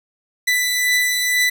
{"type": "beating tone pair", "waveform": "sawtooth", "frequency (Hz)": [1987, 1989.1], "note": ["B6", "B6"], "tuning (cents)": [10, 12], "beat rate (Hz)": 2.1, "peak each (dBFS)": [-13, -21], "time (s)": [0.47, 1.5], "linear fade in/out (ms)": 10, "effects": []}